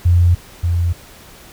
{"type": "tone pair in turn", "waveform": "sine", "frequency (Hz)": [87.31, 86.16], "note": ["F2", "F2"], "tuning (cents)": [0, -23], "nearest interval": "unison", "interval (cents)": 23, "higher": "first", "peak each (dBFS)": [-8, -13], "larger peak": "first", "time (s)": [[0.05, 0.35], [0.63, 0.93]], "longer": "neither", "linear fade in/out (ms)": 10, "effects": ["pink hiss -41 dBFS RMS until 1.52 s"]}